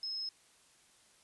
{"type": "tone", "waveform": "sine", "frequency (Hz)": 5170, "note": "E8", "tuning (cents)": -34, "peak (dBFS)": -36, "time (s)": [0.03, 0.29], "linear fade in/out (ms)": 2, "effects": ["white hiss -65 dBFS RMS until 1.23 s", "resampled to 24000 Hz"]}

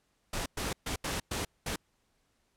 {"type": "noise bursts at uneven times", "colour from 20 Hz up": "pink", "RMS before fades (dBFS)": -34, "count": 6, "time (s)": [[0.33, 0.46], [0.57, 0.73], [0.86, 0.96], [1.04, 1.2], [1.31, 1.45], [1.66, 1.76]], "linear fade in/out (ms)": 5, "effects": ["pink hiss -74 dBFS RMS until 2.56 s", "low-pass 11000 Hz 12 dB/octave"]}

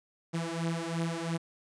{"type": "beating tone pair", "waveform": "sawtooth", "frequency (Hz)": [164.81, 167.71], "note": ["E3", "E3"], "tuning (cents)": [0, 30], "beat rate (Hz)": 2.9, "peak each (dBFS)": -30, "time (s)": [0.33, 1.38], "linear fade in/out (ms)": 20, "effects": ["resampled to 22050 Hz", "10-bit"]}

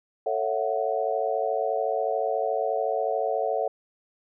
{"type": "chord", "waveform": "sine", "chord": "F# minor seventh", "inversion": "first", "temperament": "just", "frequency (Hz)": [444, 555, 666, 740], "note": ["A4", "C#5", "E5", "F#5"], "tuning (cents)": [16, 2, 18, 0], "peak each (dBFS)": -29, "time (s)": [0.26, 3.68], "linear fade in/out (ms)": 5, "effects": []}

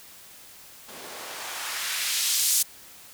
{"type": "noise with band-pass filter sweep", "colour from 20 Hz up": "blue", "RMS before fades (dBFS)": -28, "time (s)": [0.88, 2.63], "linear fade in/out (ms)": 10, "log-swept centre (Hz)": [250, 7700], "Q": 0.84, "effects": ["white hiss -48 dBFS RMS until 3.13 s"]}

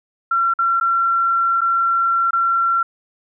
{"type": "tone with dropouts", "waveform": "sine", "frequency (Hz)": 1362, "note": "F6", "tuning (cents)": -44, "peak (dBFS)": -14, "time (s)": [0.31, 2.83], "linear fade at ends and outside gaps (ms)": 5, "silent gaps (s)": [[0.538, 0.588], [0.8, 0.81], [1.608, 1.615], [2.308, 2.331]], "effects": []}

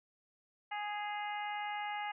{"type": "harmonic tone with a mistuned harmonic", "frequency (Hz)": 415.3, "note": "G#4", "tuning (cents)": 0, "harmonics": [2, 3, 4, 5, 6, 7], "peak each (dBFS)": [-38, -48, -47, -44, -53, -50], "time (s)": [0.71, 2.12], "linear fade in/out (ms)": 10, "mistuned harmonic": 7, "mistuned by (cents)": -28, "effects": []}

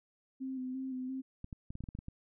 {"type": "tone with vibrato", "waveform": "sine", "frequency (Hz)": 259.7, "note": "C4", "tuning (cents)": -13, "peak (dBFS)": -36, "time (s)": [0.4, 1.22], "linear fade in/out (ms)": 20, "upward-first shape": "square", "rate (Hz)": 2.9, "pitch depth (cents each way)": 26}
{"type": "clicks", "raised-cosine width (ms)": 5, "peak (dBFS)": -30, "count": 10, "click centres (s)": [1.444, 1.528, 1.705, 1.754, 1.806, 1.839, 1.888, 1.951, 1.989, 2.084]}
{"effects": []}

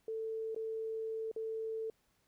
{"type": "tone with dropouts", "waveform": "sine", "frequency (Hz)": 444.3, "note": "A4", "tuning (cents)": 17, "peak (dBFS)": -36, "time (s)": [0.08, 1.9], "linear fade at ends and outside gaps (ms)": 2, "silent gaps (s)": [[0.547, 0.562], [1.315, 1.362]], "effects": ["pink hiss -75 dBFS RMS until 2.27 s"]}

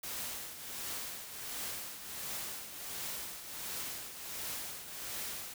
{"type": "noise with tremolo", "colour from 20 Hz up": "white", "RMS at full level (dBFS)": -39, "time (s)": [0.03, 5.54], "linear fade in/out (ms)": 5, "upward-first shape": "triangle", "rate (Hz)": 1.4, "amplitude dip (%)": 65, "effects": []}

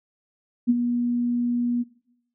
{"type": "tone with ADSR envelope", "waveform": "sine", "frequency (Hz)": 241.1, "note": "B3", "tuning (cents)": -41, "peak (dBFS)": -13, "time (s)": [0.67, 1.84], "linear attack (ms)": 28, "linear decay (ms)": 34, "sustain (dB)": -8, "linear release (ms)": 27, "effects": ["noise-tail reverb RT60 0.8 s tail -20 dB re dry"]}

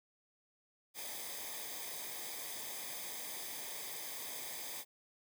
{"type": "noise with comb filter", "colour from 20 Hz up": "white", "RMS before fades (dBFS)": -44, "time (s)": [0.94, 4.85], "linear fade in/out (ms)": 50, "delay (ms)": 0.71, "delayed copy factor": -0.7, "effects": []}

